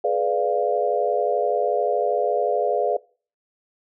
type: chord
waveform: sine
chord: G# diminished seventh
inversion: none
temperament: equal with one note detuned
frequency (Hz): 422.3 / 493.9 / 587.3 / 698.5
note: G#4 / B4 / D5 / F5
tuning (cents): +29 / 0 / 0 / 0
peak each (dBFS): -24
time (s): 0.04-2.97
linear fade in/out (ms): 5
effects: noise-tail reverb RT60 0.4 s tail -23 dB re dry